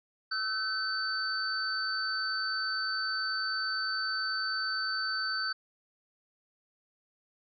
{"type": "tone cluster", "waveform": "sine", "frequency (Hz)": [1308, 1527, 4549], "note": ["E6", "G6", "C#8"], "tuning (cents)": [-14, -46, 44], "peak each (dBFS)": [-38, -33, -33], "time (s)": [0.31, 5.53], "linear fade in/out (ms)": 10, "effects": []}